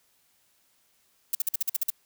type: noise bursts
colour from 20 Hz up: violet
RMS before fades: -25 dBFS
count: 9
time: 1.33-1.903 s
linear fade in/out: 5 ms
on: 21 ms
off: 48 ms
effects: white hiss -67 dBFS RMS until 2.05 s